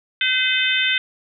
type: harmonic tone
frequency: 512 Hz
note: C5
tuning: 38 cents flat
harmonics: 3 / 4 / 5 / 6 / 7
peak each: -23 / -23 / -23 / -23 / -23 dBFS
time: 0.21-0.98 s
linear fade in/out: 2 ms
effects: none